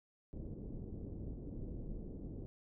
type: low-pass noise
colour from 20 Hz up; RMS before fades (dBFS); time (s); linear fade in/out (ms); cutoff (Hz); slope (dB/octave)
pink; -45; 0.33-2.46; 0; 410; 24
effects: none